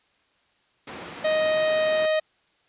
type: band-pass noise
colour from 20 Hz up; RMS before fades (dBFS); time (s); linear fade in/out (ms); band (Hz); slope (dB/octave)
pink; -39; 0.87-2.06; 5; 190 to 3300; 12
type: tone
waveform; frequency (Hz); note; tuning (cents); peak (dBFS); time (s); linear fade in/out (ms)
45% pulse; 624; D#5; +5; -20; 1.24-2.2; 10
effects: white hiss -65 dBFS RMS until 2.68 s + resampled to 8000 Hz